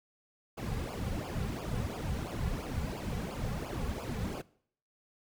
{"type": "noise with flanger", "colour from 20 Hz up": "brown", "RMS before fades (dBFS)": -36, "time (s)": [0.57, 4.42], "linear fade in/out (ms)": 10, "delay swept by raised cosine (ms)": [0.5, 3.3], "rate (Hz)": 2.9, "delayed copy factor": -1, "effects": ["noise-tail reverb RT60 0.6 s tail -21 dB re dry"]}